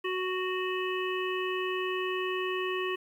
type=harmonic tone; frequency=370 Hz; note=F#4; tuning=in tune; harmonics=1 / 3 / 5 / 7 / 8; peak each=-31 / -36 / -38 / -39 / -40 dBFS; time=0.04-2.96 s; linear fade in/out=10 ms; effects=10-bit